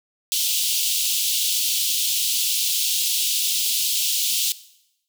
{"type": "high-pass noise", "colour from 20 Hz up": "pink", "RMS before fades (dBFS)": -22, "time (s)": [0.32, 4.52], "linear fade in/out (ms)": 0, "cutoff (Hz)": 2900, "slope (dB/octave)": 48, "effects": ["noise-tail reverb RT60 0.8 s tail -17 dB re dry"]}